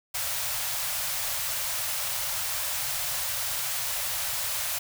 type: band-stop noise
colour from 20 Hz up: white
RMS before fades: -30 dBFS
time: 0.14-4.79 s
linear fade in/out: 10 ms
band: 150 to 520 Hz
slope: 96 dB/octave
effects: none